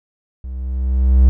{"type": "tone with level ramp", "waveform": "triangle", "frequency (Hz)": 64.2, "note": "C2", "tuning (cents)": -32, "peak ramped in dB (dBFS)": [-24, -3], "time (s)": [0.44, 1.29], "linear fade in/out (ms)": 0, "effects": []}